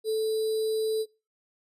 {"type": "tone with sample-and-hold", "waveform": "sine", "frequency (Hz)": 437.9, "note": "A4", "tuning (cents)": -8, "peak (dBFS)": -24, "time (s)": [0.04, 1.06], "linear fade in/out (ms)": 50, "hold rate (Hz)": 4410, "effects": ["noise-tail reverb RT60 0.3 s tail -22 dB re dry", "resampled to 32000 Hz"]}